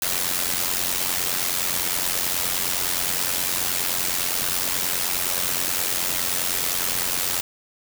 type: noise with amplitude modulation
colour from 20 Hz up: white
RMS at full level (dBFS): -21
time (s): 0.02-7.41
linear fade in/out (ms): 2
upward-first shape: sine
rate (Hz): 89.6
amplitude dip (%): 70
effects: none